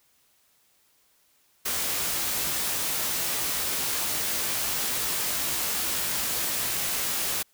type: noise with comb filter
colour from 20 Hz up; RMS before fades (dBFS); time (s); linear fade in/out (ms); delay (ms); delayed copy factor
white; -28; 1.65-7.43; 10; 18; +0.5
effects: white hiss -65 dBFS RMS until 7.53 s